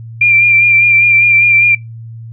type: tone with vibrato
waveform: sine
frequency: 2380 Hz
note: D7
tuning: 22 cents sharp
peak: -5 dBFS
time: 0.21-1.75 s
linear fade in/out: 5 ms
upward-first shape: sine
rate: 5 Hz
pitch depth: 30 cents each way
effects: noise-tail reverb RT60 0.2 s tail -24 dB re dry + added 114 Hz sine -26 dBFS peak until 2.32 s